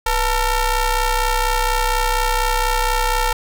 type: ring-modulated tone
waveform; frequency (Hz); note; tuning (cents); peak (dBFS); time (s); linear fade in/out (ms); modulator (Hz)
sawtooth; 459.1; A#4; -26; -9; 0.06-3.33; 5; 427
effects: none